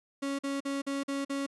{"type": "tone bursts", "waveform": "35% pulse", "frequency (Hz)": 277.2, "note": "C#4", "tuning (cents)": 0, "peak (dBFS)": -29, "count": 6, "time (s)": [0.22, 1.465], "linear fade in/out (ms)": 10, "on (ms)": 170, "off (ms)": 45, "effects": ["resampled to 24000 Hz", "11-bit"]}